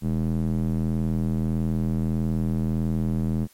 square tone with band-pass filter, 40.8 Hz, E1, 17 cents flat, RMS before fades -24 dBFS, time 0.01-3.48 s, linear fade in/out 50 ms, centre 180 Hz, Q 2, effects white hiss -57 dBFS RMS until 3.53 s + MP3 64 kbps

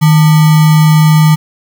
sine tone with sample-and-hold, 155.56 Hz, D#3, in tune, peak -3 dBFS, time 0.01-1.36 s, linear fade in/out 20 ms, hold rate 1050 Hz, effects none

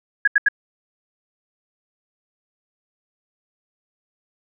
sine tone bursts, 1661.2 Hz, G#6, in tune, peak -11 dBFS, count 3, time 0.25-0.486 s, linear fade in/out 5 ms, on 26 ms, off 79 ms, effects none

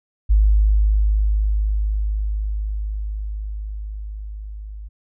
sine tone with level ramp, 52 Hz, G#1, 3 cents sharp, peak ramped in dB -10 to -31 dBFS, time 0.29-4.89 s, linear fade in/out 20 ms, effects none

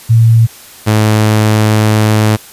sine / sawtooth tone pair in turn, 114.2 / 107.79 Hz, A#2 / A2, -35 / -35 cents, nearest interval minor second, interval 100 cents, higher first, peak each -3 dBFS, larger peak neither, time 0.09-0.47 / 0.86-2.37 s, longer second, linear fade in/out 20 ms, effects white hiss -35 dBFS RMS until 2.52 s + resampled to 32000 Hz

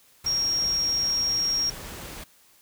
sine tone in noise, 5588 Hz, F8, in tune, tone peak -22 dBFS, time 0.26-1.7 s, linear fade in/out 5 ms, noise pink, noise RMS -39 dBFS, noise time 0.24-2.24 s, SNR +14 dB, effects white hiss -58 dBFS RMS until 2.61 s

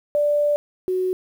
sine tone pair in turn, 587.3 / 370 Hz, D5 / F#4, 0 / 0 cents, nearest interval minor sixth, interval 800 cents, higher first, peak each -16 / -19 dBFS, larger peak first, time 0.15-0.56 / 0.88-1.13 s, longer first, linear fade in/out 0 ms, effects 8-bit

